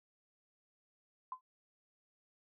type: tone with exponential decay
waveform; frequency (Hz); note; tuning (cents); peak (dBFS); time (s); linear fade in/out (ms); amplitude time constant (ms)
sine; 1025; C6; -36; -35; 1.32-1.41; 2; 18
effects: none